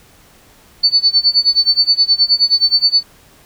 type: tone with tremolo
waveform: sine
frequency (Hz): 4499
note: C#8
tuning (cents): +25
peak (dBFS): -6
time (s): 0.83-3.03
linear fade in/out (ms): 10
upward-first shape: sine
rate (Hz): 9.5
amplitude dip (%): 95
effects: pink hiss -47 dBFS RMS until 3.45 s